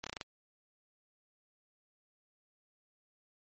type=slowing click train; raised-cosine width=0.2 ms; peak=-21 dBFS; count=6; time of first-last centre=0.04-0.212 s; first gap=26 ms; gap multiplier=1.14; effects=MP3 32 kbps